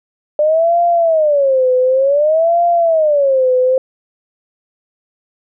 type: tone with vibrato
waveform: sine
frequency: 592 Hz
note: D5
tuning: 14 cents sharp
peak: -9 dBFS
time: 0.39-3.78 s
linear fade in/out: 2 ms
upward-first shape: sine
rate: 0.55 Hz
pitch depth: 270 cents each way
effects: none